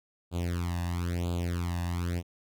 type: tone with flanger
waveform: sawtooth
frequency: 87 Hz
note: F2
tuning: 6 cents flat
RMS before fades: -31 dBFS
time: 0.31-2.23 s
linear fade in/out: 50 ms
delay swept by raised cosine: 0.26 to 1.12 ms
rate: 1 Hz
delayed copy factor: +0.95
effects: none